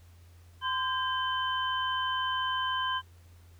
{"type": "tone cluster", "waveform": "sine", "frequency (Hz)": [1029, 1595, 3072], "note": ["C6", "G6", "G7"], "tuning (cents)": [-29, 30, -36], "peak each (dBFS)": [-30, -34, -34], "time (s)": [0.61, 3.02], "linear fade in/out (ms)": 50, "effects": ["added 86 Hz sine -52 dBFS peak until 3.59 s", "pink hiss -64 dBFS RMS until 3.59 s"]}